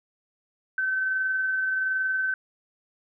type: tone with amplitude modulation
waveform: sine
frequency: 1533 Hz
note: G6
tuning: 39 cents flat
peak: -22 dBFS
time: 0.78-2.34 s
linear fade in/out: 2 ms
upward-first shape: sine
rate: 21.3 Hz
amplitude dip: 25%
effects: none